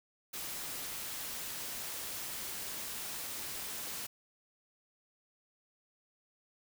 white noise, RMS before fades -41 dBFS, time 0.33-4.07 s, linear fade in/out 10 ms, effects none

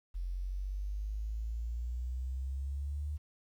sine exponential sweep, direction up, 43.67 to 75.2 Hz, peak -34 dBFS, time 0.14-3.18 s, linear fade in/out 20 ms, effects 11-bit

